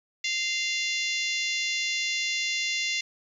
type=harmonic tone; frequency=695 Hz; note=F5; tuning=9 cents flat; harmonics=3 / 4 / 5 / 6 / 7 / 8 / 9 / 10; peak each=-30 / -32 / -34 / -36 / -37 / -38 / -39 / -40 dBFS; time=0.24-3.01 s; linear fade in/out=5 ms; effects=10-bit